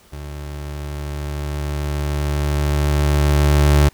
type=tone with level ramp; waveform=30% pulse; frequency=73.1 Hz; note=D2; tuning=7 cents flat; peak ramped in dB=-27 to -7 dBFS; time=0.12-3.89 s; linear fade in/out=10 ms; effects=pink hiss -51 dBFS RMS until 3.93 s